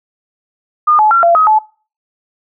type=tone with pitch steps; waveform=sine; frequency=1217 / 856 / 1367 / 683 / 1266 / 864 Hz; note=D#6 / A5 / F6 / F5 / D#6 / A5; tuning=-39 / -48 / -37 / -39 / +30 / -32 cents; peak=-6 dBFS; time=0.87-1.59 s; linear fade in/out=10 ms; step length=120 ms; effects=noise-tail reverb RT60 0.4 s tail -23 dB re dry